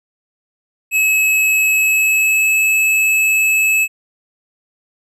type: tone with pitch glide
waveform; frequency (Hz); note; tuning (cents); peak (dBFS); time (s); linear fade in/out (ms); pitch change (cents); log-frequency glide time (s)
square; 2578 to 2597; E7 to E7; -39 to -26; -12; 0.91-3.88; 50; +13; 1.74-2.61
effects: none